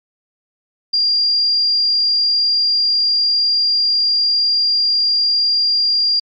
sine tone, 4787 Hz, D8, 32 cents sharp, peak -12 dBFS, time 0.93-6.2 s, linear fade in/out 10 ms, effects MP3 48 kbps

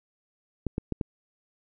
clicks, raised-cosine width 3 ms, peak -15 dBFS, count 4, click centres 0.667 / 0.781 / 0.923 / 1.012 s, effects none

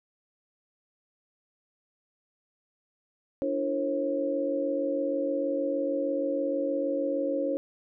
sine tone cluster, 289.4 / 335.8 / 463.9 / 541 Hz, D4 / E4 / A#4 / C#5, -25 / +32 / -8 / -42 cents, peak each -31 / -35 / -37 / -28 dBFS, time 3.42-7.57 s, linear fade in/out 0 ms, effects none

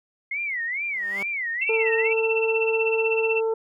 sine tone with vibrato, 2093 Hz, C7, in tune, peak -25 dBFS, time 0.31-2.13 s, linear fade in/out 5 ms, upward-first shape sine, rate 2.3 Hz, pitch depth 230 cents each way
10% pulse tone with exponential growth, 197.7 Hz, G3, 15 cents sharp, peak -24 dBFS, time 0.8-1.23 s, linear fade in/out 5 ms, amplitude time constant 93 ms
sine tone with tremolo, 2684 Hz, E7, 31 cents sharp, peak -21 dBFS, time 1.61-3.41 s, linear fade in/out 10 ms, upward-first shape sine, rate 16 Hz, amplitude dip 85%
harmonic tone, 447 Hz, A4, 27 cents sharp, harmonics 1 / 2 / 3, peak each -21 / -33 / -43 dBFS, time 1.69-3.54 s, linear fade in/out 5 ms
effects none

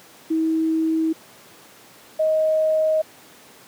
sine tone pair in turn, 321 / 627.7 Hz, E4 / D#5, -46 / +15 cents, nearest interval octave, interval 1161 cents, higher second, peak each -17 / -16 dBFS, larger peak second, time 0.3-1.13 / 2.19-3.02 s, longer neither, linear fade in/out 10 ms, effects pink hiss -47 dBFS RMS until 3.67 s + high-pass 200 Hz 12 dB/octave

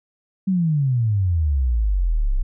sine exponential sweep, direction down, 196.2 to 30.13 Hz, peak -16 dBFS, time 0.47-2.43 s, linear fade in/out 10 ms, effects none

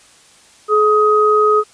sine tone pair together, 425.6 / 1257 Hz, G#4 / D#6, +42 / +17 cents, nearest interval octave + perfect fifth, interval 1875 cents, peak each -12 dBFS, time 0.68-1.64 s, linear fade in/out 50 ms, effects white hiss -47 dBFS RMS until 1.73 s + resampled to 22050 Hz

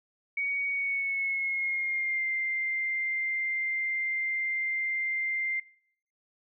sine tone with pitch glide, 2244 to 2094 Hz, C#7 to C7, +21 to +1 cents, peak -27 dBFS, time 0.37-5.6 s, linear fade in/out 5 ms, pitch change -120 cents, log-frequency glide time 0.68-2.29 s, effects noise-tail reverb RT60 0.7 s tail -24 dB re dry

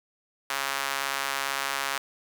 sawtooth tone with high-pass filter, 137.8 Hz, C#3, 10 cents flat, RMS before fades -30 dBFS, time 0.5-1.98 s, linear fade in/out 2 ms, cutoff 1200 Hz, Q 1.1, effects none

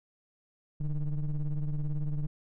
triangle ring-modulated tone, 77.78 Hz, D#2, in tune, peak -23 dBFS, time 0.8-2.27 s, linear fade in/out 10 ms, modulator 68.8 Hz, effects none

